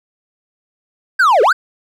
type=linear two-way sweep; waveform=triangle; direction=down then up; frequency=1626 to 392 to 1626 Hz; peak=-6 dBFS; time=1.19-1.53 s; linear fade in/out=10 ms; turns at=1.42 s; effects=none